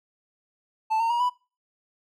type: tone with pitch steps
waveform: triangle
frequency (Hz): 880 / 914.7 / 950.8 / 988.3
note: A5 / A#5 / A#5 / B5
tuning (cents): 0 / -33 / +34 / +1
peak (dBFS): -19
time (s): 0.9-1.3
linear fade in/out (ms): 20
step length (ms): 100
effects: noise-tail reverb RT60 0.3 s tail -20 dB re dry